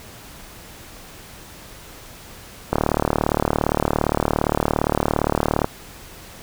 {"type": "click train", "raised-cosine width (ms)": 1, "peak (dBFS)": -3, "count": 110, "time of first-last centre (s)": [2.73, 5.644], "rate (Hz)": 37.4, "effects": ["pink hiss -41 dBFS RMS until 6.42 s"]}